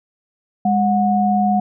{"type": "tone pair together", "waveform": "sine", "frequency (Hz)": [204.7, 730.1], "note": ["G#3", "F#5"], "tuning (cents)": [-25, -23], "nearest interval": "octave + minor seventh", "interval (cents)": 2202, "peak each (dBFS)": -16, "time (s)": [0.65, 1.6], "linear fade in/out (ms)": 5, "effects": []}